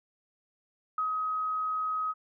sine tone with ADSR envelope, 1265 Hz, D#6, 28 cents sharp, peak -26 dBFS, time 0.98-2.14 s, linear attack 3 ms, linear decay 110 ms, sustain -2 dB, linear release 37 ms, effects none

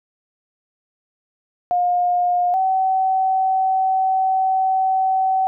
sine tone pair in turn, 712 / 760.1 Hz, F5 / F#5, +33 / +46 cents, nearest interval minor second, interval 113 cents, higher second, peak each -15 dBFS, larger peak neither, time 1.71-2.54 / 2.54-5.47 s, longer second, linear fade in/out 0 ms, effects none

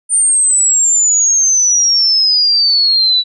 sine exponential sweep, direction down, 9040 to 3917 Hz, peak -8 dBFS, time 0.09-3.24 s, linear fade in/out 50 ms, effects none

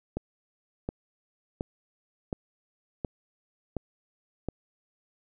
click train, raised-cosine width 2 ms, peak -17 dBFS, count 7, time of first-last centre 0.17-4.487 s, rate 1.39 Hz, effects none

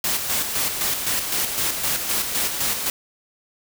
white noise with tremolo, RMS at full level -22 dBFS, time 0.04-2.9 s, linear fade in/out 2 ms, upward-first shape square, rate 3.9 Hz, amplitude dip 45%, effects none

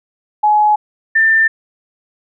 sine tone pair in turn, 844 / 1788.4 Hz, G#5 / A6, +28 / +28 cents, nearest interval octave + minor second, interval 1300 cents, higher second, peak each -8 dBFS, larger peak neither, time 0.43-0.76 / 1.15-1.48 s, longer neither, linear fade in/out 10 ms, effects none

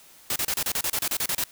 white noise bursts, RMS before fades -26 dBFS, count 13, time 0.3-1.439 s, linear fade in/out 2 ms, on 59 ms, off 31 ms, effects white hiss -52 dBFS RMS until 1.51 s

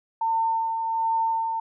sine tone with tremolo, 903 Hz, A5, 45 cents sharp, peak -20 dBFS, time 0.21-1.6 s, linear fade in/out 5 ms, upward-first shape sine, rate 1.3 Hz, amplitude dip 40%, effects none

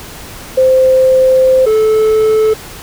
sine / triangle tone pair in turn, 520 / 435.4 Hz, C5 / A4, -11 / -18 cents, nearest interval minor third, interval 307 cents, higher first, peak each -5 dBFS, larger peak neither, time 0.57-1.66 / 1.66-2.54 s, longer first, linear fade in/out 10 ms, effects pink hiss -30 dBFS RMS until 2.82 s

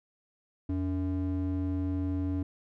triangle ring-modulated tone, 185 Hz, F#3, in tune, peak -23 dBFS, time 0.69-2.43 s, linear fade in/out 5 ms, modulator 98.7 Hz, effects none

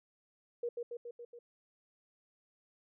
sine tone with echo, 476.3 Hz, A#4, 37 cents sharp, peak -33 dBFS, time 0.63-0.69 s, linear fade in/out 5 ms, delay 140 ms, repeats 5, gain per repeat -3 dB, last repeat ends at 1.39 s, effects none

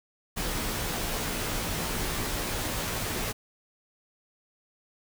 pink noise with comb filter, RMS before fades -31 dBFS, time 0.36-3.33 s, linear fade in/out 20 ms, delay 15 ms, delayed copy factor -0.5, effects none

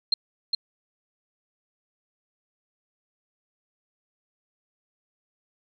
sine tone with echo, 4186 Hz, C8, in tune, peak -17 dBFS, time 0.12-0.14 s, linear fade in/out 5 ms, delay 410 ms, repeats 1, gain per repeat -3 dB, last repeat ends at 0.55 s, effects none

